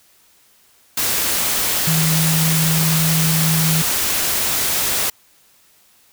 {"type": "tone in noise", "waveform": "sine", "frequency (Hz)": 160.3, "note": "E3", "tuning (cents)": -48, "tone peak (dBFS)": -16, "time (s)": [1.87, 3.82], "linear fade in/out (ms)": 5, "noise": "white", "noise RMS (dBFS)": -19, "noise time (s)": [0.97, 5.1], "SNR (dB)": 0, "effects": ["white hiss -54 dBFS RMS until 6.12 s"]}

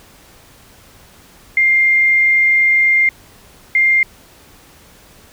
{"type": "tone bursts at uneven times", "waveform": "sine", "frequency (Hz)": 2108, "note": "C7", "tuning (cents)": 12, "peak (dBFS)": -9, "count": 2, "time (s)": [[1.57, 3.09], [3.75, 4.03]], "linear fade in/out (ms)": 2, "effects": ["pink hiss -45 dBFS RMS until 5.32 s"]}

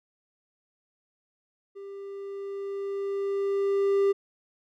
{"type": "tone with level ramp", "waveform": "triangle", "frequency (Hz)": 396.4, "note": "G4", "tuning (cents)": 19, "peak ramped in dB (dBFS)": [-37, -17], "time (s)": [1.75, 4.13], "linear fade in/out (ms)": 20, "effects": []}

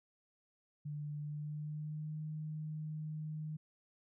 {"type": "tone with pitch glide", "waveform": "sine", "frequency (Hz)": [148.1, 154.3], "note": ["D3", "D#3"], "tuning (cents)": [15, -14], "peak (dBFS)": -39, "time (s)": [0.85, 3.57], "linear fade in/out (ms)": 10, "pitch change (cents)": 71, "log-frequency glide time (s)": [1.21, 2.2], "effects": []}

